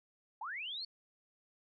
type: linear sweep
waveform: sine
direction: up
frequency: 784 to 4479 Hz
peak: -39 dBFS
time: 0.41-0.85 s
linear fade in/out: 5 ms
effects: none